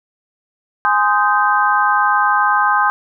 sine chord, Ab major seventh, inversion none, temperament just, 830.6 / 1038.3 / 1245.9 / 1557.4 Hz, Ab5 / C6 / Eb6 / G6, 0 / -14 / +2 / -12 cents, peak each -17 dBFS, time 0.85-2.9 s, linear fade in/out 0 ms, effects none

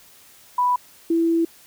sine tone pair in turn, 987.8 / 332.1 Hz, B5 / E4, 0 / +13 cents, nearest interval octave + perfect fifth, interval 1887 cents, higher first, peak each -16 / -16 dBFS, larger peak neither, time 0.58-0.76 / 1.1-1.45 s, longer second, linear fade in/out 5 ms, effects white hiss -50 dBFS RMS until 1.66 s

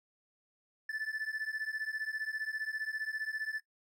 triangle beating tone pair, 1745 / 1760 Hz, A6 / A6, -15 / 0 cents, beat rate 15 Hz, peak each -36 / -37 dBFS, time 0.89-3.6 s, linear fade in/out 5 ms, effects noise-tail reverb RT60 0.1 s tail -19 dB re dry

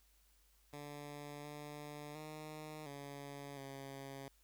10% pulse tone with pitch steps, 145.7 / 147.7 / 153.9 / 141.5 / 137 Hz, D3 / D3 / D#3 / C#3 / C#3, -13 / +10 / -19 / +36 / -20 cents, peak -39 dBFS, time 0.73-4.28 s, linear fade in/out 2 ms, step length 710 ms, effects added 50 Hz sine -70 dBFS peak until 4.43 s + white hiss -73 dBFS RMS until 4.43 s

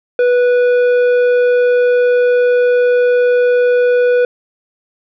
sine tone with tanh clipping, 491.3 Hz, B4, 9 cents flat, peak -10 dBFS, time 0.19-4.25 s, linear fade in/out 2 ms, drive 9 dB, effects none

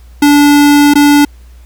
square tone with dropouts, 290 Hz, D4, 22 cents flat, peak -4 dBFS, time 0.22-1.25 s, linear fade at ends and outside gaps 5 ms, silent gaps 0.938-0.954 s, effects added 60 Hz sine -33 dBFS peak until 1.65 s + pink hiss -49 dBFS RMS until 1.65 s

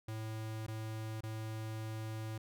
square tone with dropouts, 110 Hz, A2, in tune, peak -40 dBFS, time 0.08-2.38 s, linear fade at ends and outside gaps 5 ms, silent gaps 0.666-0.68 / 1.208-1.234 s, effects none

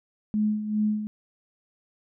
sine tone with tremolo, 212.4 Hz, G#3, 39 cents sharp, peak -20 dBFS, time 0.34-1.07 s, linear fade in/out 0 ms, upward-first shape sine, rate 2.5 Hz, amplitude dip 65%, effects none

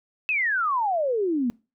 sine exponential sweep, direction down, 2651 to 228.5 Hz, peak -21 dBFS, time 0.29-1.5 s, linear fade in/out 0 ms, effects noise-tail reverb RT60 0.3 s tail -23 dB re dry

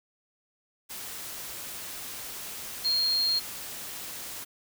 sine tone in noise, 4234 Hz, C8, 20 cents sharp, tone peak -23 dBFS, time 2.84-3.4 s, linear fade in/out 20 ms, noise white, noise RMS -39 dBFS, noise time 0.89-4.45 s, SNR +13 dB, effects none

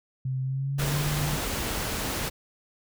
sine tone with pitch glide, 130.81 to 147.68 Hz, C3 to D3, 0 to +10 cents, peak -26 dBFS, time 0.25-1.36 s, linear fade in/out 5 ms, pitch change +210 cents, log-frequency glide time 0.42-1.06 s
pink noise, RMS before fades -30 dBFS, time 0.78-2.3 s, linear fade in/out 20 ms
effects none

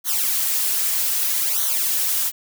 blue noise with flanger, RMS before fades -21 dBFS, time 0.04-2.32 s, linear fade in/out 50 ms, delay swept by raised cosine 0.39 to 5.39 ms, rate 0.63 Hz, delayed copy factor -0.85, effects none

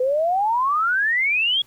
sine exponential sweep, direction up, 495.7 to 3370 Hz, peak -17 dBFS, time 0-1.62 s, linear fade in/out 5 ms, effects pink hiss -55 dBFS RMS until 1.66 s

